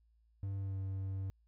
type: tone with pitch glide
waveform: triangle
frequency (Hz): 98 to 96.21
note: G2 to G2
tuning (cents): 0 to -32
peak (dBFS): -34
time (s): 0.43-1.3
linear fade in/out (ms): 0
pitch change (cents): -32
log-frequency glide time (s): 0.57-0.78
effects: added 56 Hz sine -67 dBFS peak until 1.47 s